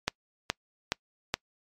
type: click train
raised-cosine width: 0.2 ms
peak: -8 dBFS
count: 4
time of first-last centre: 0.08-1.341 s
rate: 2.38 Hz
effects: noise-tail reverb RT60 0.1 s tail -26 dB re dry + MP3 64 kbps